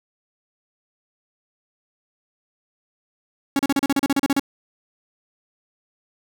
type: tone bursts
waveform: 45% pulse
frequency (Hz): 277.2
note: C#4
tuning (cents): 0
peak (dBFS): -16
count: 13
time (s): 3.56-4.396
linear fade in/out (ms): 2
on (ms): 32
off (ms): 35
effects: none